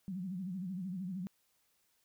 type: tone with vibrato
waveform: sine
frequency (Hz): 185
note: F#3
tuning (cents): 0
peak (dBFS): -37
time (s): 0.08-1.27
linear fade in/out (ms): 0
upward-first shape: sine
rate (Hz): 13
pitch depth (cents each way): 120
effects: white hiss -75 dBFS RMS until 2.04 s